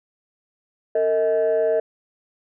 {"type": "tone pair together", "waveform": "sine", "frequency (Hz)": [453.9, 635], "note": ["A#4", "D#5"], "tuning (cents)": [-46, 35], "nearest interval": "tritone", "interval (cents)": 581, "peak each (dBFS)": -18, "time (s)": [0.95, 1.8], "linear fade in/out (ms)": 5, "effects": ["tanh soft clip ceiling -13 dBFS"]}